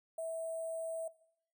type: tone with sample-and-hold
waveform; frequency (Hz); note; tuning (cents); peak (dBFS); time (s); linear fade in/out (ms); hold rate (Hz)
sine; 654; E5; -14; -36; 0.18-1.08; 5; 8820
effects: noise-tail reverb RT60 0.7 s tail -19 dB re dry